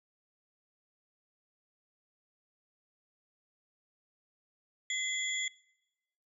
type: tone cluster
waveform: sine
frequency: 2047 / 3367 / 7100 Hz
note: C7 / G#7 / A8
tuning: -38 / +23 / +15 cents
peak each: -34 / -36 / -38 dBFS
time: 4.9-5.48 s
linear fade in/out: 2 ms
effects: noise-tail reverb RT60 1.0 s tail -24 dB re dry